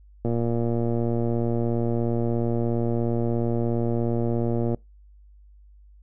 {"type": "click train", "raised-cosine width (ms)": 2, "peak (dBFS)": -13, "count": 527, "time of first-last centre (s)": [0.25, 4.746], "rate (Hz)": 117, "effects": ["noise-tail reverb RT60 0.2 s tail -25 dB re dry", "added 50 Hz sine -48 dBFS peak until 6.02 s"]}